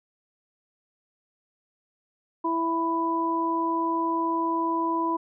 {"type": "harmonic tone", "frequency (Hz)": 330.7, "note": "E4", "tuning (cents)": 6, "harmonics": [1, 2, 3], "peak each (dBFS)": [-27, -36, -25], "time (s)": [2.44, 5.17], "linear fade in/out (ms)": 10, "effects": []}